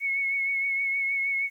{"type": "tone with vibrato", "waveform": "sine", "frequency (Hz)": 2200, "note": "C#7", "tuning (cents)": -14, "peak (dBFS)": -24, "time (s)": [0, 1.5], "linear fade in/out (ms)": 50, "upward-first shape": "triangle", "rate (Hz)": 6.4, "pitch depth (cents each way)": 31, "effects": ["10-bit"]}